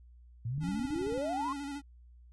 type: exponential sweep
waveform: sine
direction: up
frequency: 110 to 1111 Hz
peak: -32 dBFS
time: 0.45-1.53 s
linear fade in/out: 5 ms
type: click train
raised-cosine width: 5 ms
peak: -32 dBFS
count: 12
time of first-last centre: 0.58-1.178 s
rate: 18.4 Hz
type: tone with vibrato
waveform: square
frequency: 282.4 Hz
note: C#4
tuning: 32 cents sharp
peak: -38 dBFS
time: 0.6-1.82 s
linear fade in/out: 50 ms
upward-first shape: square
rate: 13 Hz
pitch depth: 34 cents each way
effects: added 60 Hz sine -53 dBFS peak until 2.32 s + resampled to 24000 Hz